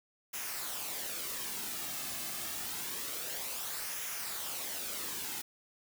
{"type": "noise with flanger", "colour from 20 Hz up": "white", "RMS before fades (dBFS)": -39, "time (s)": [0.33, 5.42], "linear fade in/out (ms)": 10, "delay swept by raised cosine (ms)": [0.23, 2.13], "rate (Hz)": 0.27, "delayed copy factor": -0.5, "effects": []}